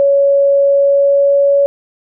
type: tone with pitch glide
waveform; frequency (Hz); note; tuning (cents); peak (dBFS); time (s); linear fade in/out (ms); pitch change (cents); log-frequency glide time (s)
sine; 559 to 562.2; C#5 to C#5; +14 to +24; -7; 0-1.66; 0; +10; 0.63-1.45
effects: none